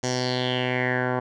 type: tone with low-pass filter sweep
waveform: 10% pulse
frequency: 126 Hz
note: B2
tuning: 35 cents sharp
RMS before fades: -25 dBFS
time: 0.03-1.2 s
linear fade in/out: 10 ms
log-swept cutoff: 6400 to 1200 Hz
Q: 4.8
effects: none